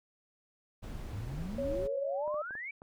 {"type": "noise", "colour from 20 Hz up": "brown", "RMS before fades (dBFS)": -41, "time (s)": [0.82, 1.88], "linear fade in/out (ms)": 20}
{"type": "exponential sweep", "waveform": "sine", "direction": "up", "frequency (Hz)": [92.9, 2345], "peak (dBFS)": -38, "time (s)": [1.13, 2.71], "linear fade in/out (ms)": 5}
{"type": "tone with pitch glide", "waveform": "sine", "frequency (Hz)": [554.4, 601.1], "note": ["C#5", "D5"], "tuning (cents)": [0, 40], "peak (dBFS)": -32, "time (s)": [1.58, 2.42], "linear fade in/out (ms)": 5, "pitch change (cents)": 140, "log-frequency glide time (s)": [2.17, 2.25]}
{"type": "clicks", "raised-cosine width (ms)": 1, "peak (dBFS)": -36, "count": 5, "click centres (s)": [2.278, 2.343, 2.508, 2.553, 2.819]}
{"effects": []}